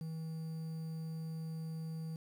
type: tone with quantisation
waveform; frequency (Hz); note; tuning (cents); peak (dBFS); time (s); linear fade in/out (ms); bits
triangle; 160.7; E3; -44; -37; 0.01-2.16; 2; 10
effects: none